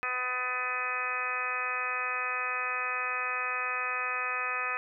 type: harmonic tone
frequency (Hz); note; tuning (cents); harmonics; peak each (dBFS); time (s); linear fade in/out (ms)
251.5; B3; +32; 2 / 3 / 4 / 5 / 6 / 7 / 8 / 9 / 10; -44 / -43 / -42 / -34 / -41 / -37 / -40 / -46 / -34; 0.03-4.77; 0
effects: none